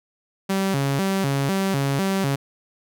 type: tone with vibrato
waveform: sawtooth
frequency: 163.7 Hz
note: E3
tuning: 12 cents flat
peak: -16 dBFS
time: 0.49-2.36 s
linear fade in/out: 10 ms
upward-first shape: square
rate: 2 Hz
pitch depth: 290 cents each way
effects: none